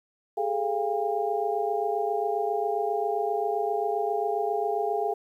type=tone cluster; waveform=sine; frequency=406.3 / 433.8 / 697 / 804 Hz; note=G#4 / A4 / F5 / G5; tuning=-38 / -25 / -4 / +44 cents; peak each=-30 dBFS; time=0.37-5.14 s; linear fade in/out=10 ms; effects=10-bit